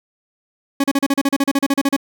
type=tone bursts; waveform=40% pulse; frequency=277.2 Hz; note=C#4; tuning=in tune; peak=-12 dBFS; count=16; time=0.8-1.965 s; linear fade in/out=5 ms; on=40 ms; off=35 ms; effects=none